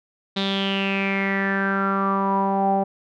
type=tone with low-pass filter sweep; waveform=sawtooth; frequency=195.6 Hz; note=G3; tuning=4 cents flat; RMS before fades=-22 dBFS; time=0.36-2.84 s; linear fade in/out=10 ms; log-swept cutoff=3800 to 710 Hz; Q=8; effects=none

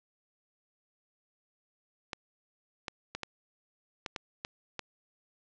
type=clicks; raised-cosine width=0.2 ms; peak=-18 dBFS; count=8; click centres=2.132 / 2.882 / 3.15 / 3.233 / 4.062 / 4.162 / 4.449 / 4.793 s; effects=low-pass 6000 Hz 12 dB/octave

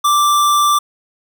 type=tone; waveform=square; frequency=1174.7 Hz; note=D6; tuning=in tune; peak=-11 dBFS; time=0.04-0.79 s; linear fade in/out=10 ms; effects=none

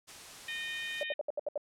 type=noise; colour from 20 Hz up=white; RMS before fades=-48 dBFS; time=0.07-1.04 s; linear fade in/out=20 ms
type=harmonic tone; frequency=614 Hz; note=D#5; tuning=23 cents flat; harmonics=3 / 4 / 5 / 6; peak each=-39 / -41 / -43 / -45 dBFS; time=0.48-1.14 s; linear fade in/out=5 ms
type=tone bursts; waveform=sine; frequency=587.3 Hz; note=D5; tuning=in tune; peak=-30 dBFS; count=7; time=1.01-1.577 s; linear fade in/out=2 ms; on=21 ms; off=70 ms
effects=low-pass 9000 Hz 12 dB/octave

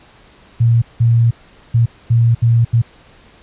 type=tone bursts at uneven times; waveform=sine; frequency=116.54 Hz; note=A#2; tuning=in tune; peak=-8 dBFS; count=6; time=0.6-0.82 / 1-1.31 / 1.74-1.86 / 2.1-2.35 / 2.42-2.65 / 2.73-2.82 s; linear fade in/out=10 ms; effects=pink hiss -46 dBFS RMS until 3.42 s + resampled to 8000 Hz

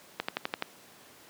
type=click train; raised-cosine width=0.3 ms; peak=-13 dBFS; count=6; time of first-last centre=0.2-0.624 s; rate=11.8 Hz; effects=pink hiss -54 dBFS RMS until 1.29 s + high-pass 200 Hz 12 dB/octave

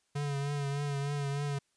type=tone with vibrato; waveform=square; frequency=142.2 Hz; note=C#3; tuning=45 cents sharp; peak=-32 dBFS; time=0.15-1.59 s; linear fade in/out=10 ms; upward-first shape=triangle; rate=3.3 Hz; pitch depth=44 cents each way; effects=white hiss -75 dBFS RMS until 1.76 s + resampled to 22050 Hz

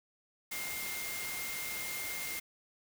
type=tone in noise; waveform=sine; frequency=2116 Hz; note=C7; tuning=19 cents sharp; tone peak=-41 dBFS; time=0.51-2.4 s; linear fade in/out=10 ms; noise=white; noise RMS=-40 dBFS; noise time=0.51-2.4 s; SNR=-4 dB; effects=none

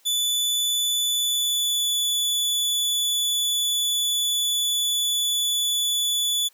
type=tone with pitch glide; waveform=sawtooth; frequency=3479 to 3455 Hz; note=A7 to A7; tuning=-20 to -32 cents; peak=-18 dBFS; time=0.05-6.49 s; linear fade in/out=20 ms; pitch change=-12 cents; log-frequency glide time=1.05-1.93 s; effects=white hiss -59 dBFS RMS until 6.53 s + high-pass 300 Hz 12 dB/octave

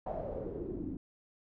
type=noise with low-pass filter sweep; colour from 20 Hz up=pink; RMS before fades=-39 dBFS; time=0.06-0.97 s; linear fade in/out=5 ms; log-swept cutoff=730 to 260 Hz; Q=5.9; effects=none

